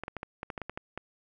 clicks, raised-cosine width 0.5 ms, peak -21 dBFS, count 11, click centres 0.036 / 0.081 / 0.167 / 0.231 / 0.431 / 0.502 / 0.578 / 0.617 / 0.696 / 0.775 / 0.976 s, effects none

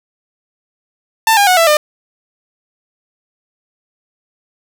sawtooth tone with pitch steps, 892 / 808.6 / 732.9 / 664.4 / 602.3 Hz, A5 / G#5 / F#5 / E5 / D5, +23 / -46 / -17 / +13 / +44 cents, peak -4 dBFS, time 1.27-1.77 s, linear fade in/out 2 ms, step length 100 ms, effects none

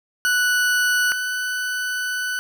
40% pulse tone pair in turn, 1480 / 1493.7 Hz, F#6 / F#6, 0 / +16 cents, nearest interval unison, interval 16 cents, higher second, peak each -16 / -22 dBFS, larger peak first, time 0.25-1.12 / 1.12-2.39 s, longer second, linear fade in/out 0 ms, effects none

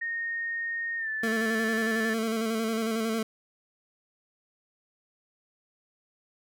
sine tone with pitch glide, 1850 to 1753.2 Hz, A#6 to A6, -14 to -7 cents, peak -29 dBFS, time 0.01-2.14 s, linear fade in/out 10 ms, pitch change -93 cents, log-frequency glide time 0.98-1.09 s
25% pulse tone with vibrato, 223.6 Hz, A3, 28 cents sharp, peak -23 dBFS, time 1.23-3.23 s, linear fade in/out 5 ms, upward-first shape square, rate 11 Hz, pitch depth 31 cents each way
effects none

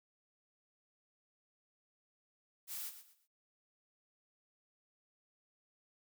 blue noise with echo, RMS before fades -43 dBFS, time 2.67-2.92 s, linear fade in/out 50 ms, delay 120 ms, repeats 3, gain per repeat -11 dB, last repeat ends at 3.28 s, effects noise-tail reverb RT60 0.3 s tail -25 dB re dry

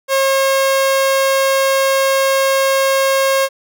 sawtooth tone, 540 Hz, C#5, 45 cents flat, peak -8 dBFS, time 0.08-3.49 s, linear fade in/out 50 ms, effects none

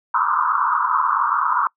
pink band-pass noise, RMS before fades -19 dBFS, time 0.14-1.67 s, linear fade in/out 2 ms, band 950 to 1400 Hz, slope 96 dB/octave, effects noise-tail reverb RT60 0.1 s tail -23 dB re dry

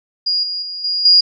sine tone with level steps, 4859 Hz, D#8, 42 cents flat, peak -14 / -20 / -24 / -16 / -6 dBFS, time 0.26-1.21 s, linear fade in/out 10 ms, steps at 0.43 / 0.62 / 0.84 / 1.05 s, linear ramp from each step 5 ms, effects none

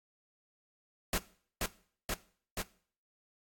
pink noise with echo, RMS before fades -31 dBFS, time 1.13-1.18 s, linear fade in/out 2 ms, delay 480 ms, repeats 3, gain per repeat -2 dB, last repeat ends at 2.62 s, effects noise-tail reverb RT60 0.5 s tail -19 dB re dry + AAC 64 kbps

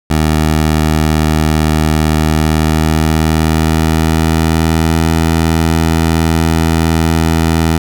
15% pulse tone with pitch glide, 77.78 to 81.41 Hz, D#2 to E2, 0 to -21 cents, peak -3 dBFS, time 0.1-7.78 s, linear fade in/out 5 ms, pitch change +79 cents, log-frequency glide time 2.16-5.14 s, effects none

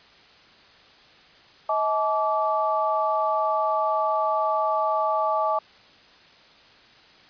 sine tone cluster, 637 / 859 / 1159 Hz, D#5 / A5 / D6, +41 / -42 / -23 cents, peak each -25 dBFS, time 1.69-5.59 s, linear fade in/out 5 ms, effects white hiss -52 dBFS RMS until 7.29 s + resampled to 11025 Hz

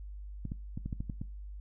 clicks, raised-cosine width 5 ms, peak -24 dBFS, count 8, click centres 0.453 / 0.519 / 0.775 / 0.86 / 0.928 / 1.005 / 1.098 / 1.215 s, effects noise-tail reverb RT60 0.3 s tail -21 dB re dry + added 50 Hz sine -41 dBFS peak until 1.6 s

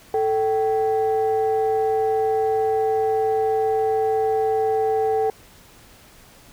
sine tone pair together, 440 / 774 Hz, A4 / G5, 0 / -22 cents, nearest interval minor seventh, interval 978 cents, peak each -18 / -21 dBFS, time 0.14-5.3 s, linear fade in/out 2 ms, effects tanh soft clip ceiling -13 dBFS + pink hiss -49 dBFS RMS until 6.52 s

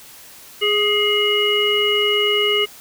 harmonic tone with a mistuned harmonic, 415.3 Hz, G#4, in tune, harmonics 1 / 3 / 5 / 7, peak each -19 / -27 / -22 / -18 dBFS, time 0.61-2.66 s, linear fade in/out 20 ms, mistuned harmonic 5, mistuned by +34 cents, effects white hiss -42 dBFS RMS until 2.8 s

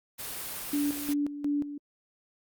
white noise, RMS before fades -37 dBFS, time 0.18-1.14 s, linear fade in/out 20 ms
sine tone with tremolo, 289.6 Hz, D4, 24 cents flat, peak -25 dBFS, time 0.73-1.78 s, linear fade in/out 5 ms, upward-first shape square, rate 2.8 Hz, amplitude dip 70%
effects Opus 32 kbps

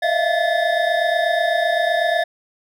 triangle tone cluster, 625 / 666 / 694 / 1734 / 3684 Hz, D#5 / E5 / F5 / A6 / A#7, +8 / +18 / -11 / -26 / -21 cents, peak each -22 / -19 / -19 / -21 / -28 dBFS, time 0.02-2.24 s, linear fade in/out 10 ms, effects none

